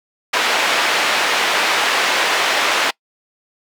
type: band-pass noise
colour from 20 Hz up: white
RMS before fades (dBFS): -17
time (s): 0.33-2.91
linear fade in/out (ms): 10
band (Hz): 470 to 2800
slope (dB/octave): 12
effects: noise-tail reverb RT60 0.1 s tail -24 dB re dry